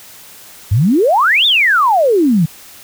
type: exponential two-way sweep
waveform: sine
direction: up then down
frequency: 90.3 to 3729 to 150 Hz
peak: -8 dBFS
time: 0.71-2.46 s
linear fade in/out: 10 ms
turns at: 1.46 s
effects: white hiss -38 dBFS RMS until 2.83 s